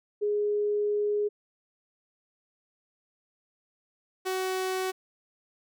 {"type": "tone pair in turn", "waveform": ["sine", "sawtooth"], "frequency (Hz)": [415.3, 374.9], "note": ["G#4", "F#4"], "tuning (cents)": [0, 23], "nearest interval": "major second", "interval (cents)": 177, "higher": "first", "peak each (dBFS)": -24, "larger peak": "neither", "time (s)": [[0.21, 1.29], [4.25, 4.92]], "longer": "first", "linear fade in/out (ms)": 20, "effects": []}